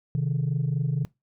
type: tone pair together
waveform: sine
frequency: 130.81 / 155 Hz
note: C3 / D#3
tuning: 0 / -6 cents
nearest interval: minor third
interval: 294 cents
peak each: -24 dBFS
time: 0.15-1.05 s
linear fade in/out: 0 ms
effects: noise-tail reverb RT60 0.2 s tail -22 dB re dry + tanh soft clip ceiling -19 dBFS